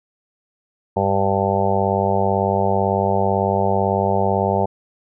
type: harmonic tone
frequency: 98 Hz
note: G2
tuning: in tune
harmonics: 1 / 2 / 4 / 5 / 6 / 7 / 8 / 9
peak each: -24 / -24 / -24 / -24 / -24 / -24 / -24 / -24 dBFS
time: 0.96-4.66 s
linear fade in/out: 10 ms
effects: none